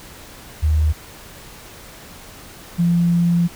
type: tone pair in turn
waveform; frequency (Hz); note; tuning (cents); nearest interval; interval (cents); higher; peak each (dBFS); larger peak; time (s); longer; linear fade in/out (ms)
sine; 77.1 / 171.99; D#2 / F3; -15 / -26; octave + major second; 1389; second; -13; neither; 0.62-0.93 / 2.78-3.48; second; 20
effects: pink hiss -40 dBFS RMS until 3.55 s